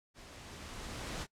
pink noise with level ramp, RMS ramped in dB -53 to -39 dBFS, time 0.14-1.27 s, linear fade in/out 50 ms, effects noise-tail reverb RT60 0.1 s tail -22 dB re dry + low-pass 8000 Hz 12 dB/octave

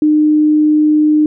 sine tone, 303.9 Hz, D#4, 41 cents flat, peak -7 dBFS, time 0.02-1.26 s, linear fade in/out 2 ms, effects none

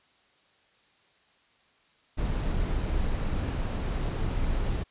brown noise, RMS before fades -28 dBFS, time 2.17-4.84 s, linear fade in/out 20 ms, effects white hiss -64 dBFS RMS until 4.9 s + resampled to 8000 Hz

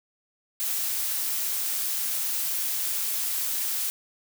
blue noise, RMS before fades -28 dBFS, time 0.6-3.9 s, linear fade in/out 0 ms, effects none

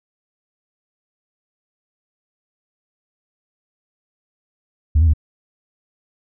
sine tone with pitch steps, 75.6 / 82.8 / 76.5 Hz, D#2 / E2 / D#2, -49 / +8 / -29 cents, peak -8 dBFS, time 4.95-5.136 s, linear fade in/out 10 ms, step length 62 ms, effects tanh soft clip ceiling -8 dBFS

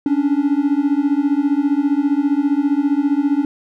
triangle beating tone pair, 278 / 293 Hz, C#4 / D4, +5 / -4 cents, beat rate 15 Hz, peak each -15 dBFS, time 0.06-3.45 s, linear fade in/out 2 ms, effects none

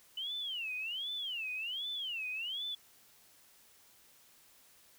sine tone with vibrato, 2960 Hz, F#7, in tune, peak -36 dBFS, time 0.17-2.75 s, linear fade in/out 5 ms, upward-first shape sine, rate 1.3 Hz, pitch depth 300 cents each way, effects white hiss -63 dBFS RMS until 4.98 s

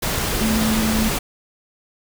sine tone in noise, 219.7 Hz, A3, 2 cents flat, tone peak -18 dBFS, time 0.41-1.09 s, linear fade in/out 10 ms, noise pink, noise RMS -22 dBFS, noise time 0.02-1.19 s, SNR +1 dB, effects none

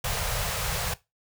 pink band-stop noise, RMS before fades -29 dBFS, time 0.04-0.94 s, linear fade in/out 5 ms, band 170 to 450 Hz, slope 48 dB/octave, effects noise-tail reverb RT60 0.2 s tail -17 dB re dry

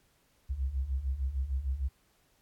sine beating tone pair, 62.3 / 68.9 Hz, B1 / C#2, +16 / -10 cents, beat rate 6.6 Hz, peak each -35 / -31 dBFS, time 0.49-1.89 s, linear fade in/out 20 ms, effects pink hiss -69 dBFS RMS until 2.41 s + AAC 64 kbps

